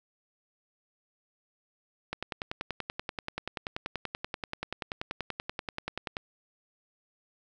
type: click train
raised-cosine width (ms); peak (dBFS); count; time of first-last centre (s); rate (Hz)
0.3; -17; 43; 2.13-6.168; 10.4
effects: none